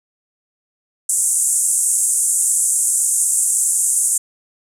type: band-pass noise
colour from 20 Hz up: white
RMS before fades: -17 dBFS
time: 1.09-4.18 s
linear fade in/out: 5 ms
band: 7400 to 9800 Hz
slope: 48 dB/octave
effects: none

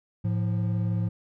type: tone pair together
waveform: triangle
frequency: 108.42 / 174.61 Hz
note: A2 / F3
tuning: -25 / 0 cents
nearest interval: minor sixth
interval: 825 cents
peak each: -23 / -27 dBFS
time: 0.24-1.09 s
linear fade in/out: 10 ms
effects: none

